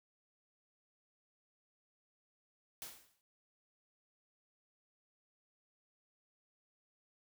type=noise with exponential decay; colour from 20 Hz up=white; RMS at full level=-44 dBFS; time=2.82-3.21 s; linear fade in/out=0 ms; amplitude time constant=83 ms; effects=none